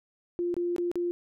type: tone with dropouts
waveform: sine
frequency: 349.2 Hz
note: F4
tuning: in tune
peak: -26 dBFS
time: 0.39-1.11 s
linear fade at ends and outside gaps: 0 ms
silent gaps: 0.542-0.566 / 0.763-0.782 / 0.915-0.956 s
effects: none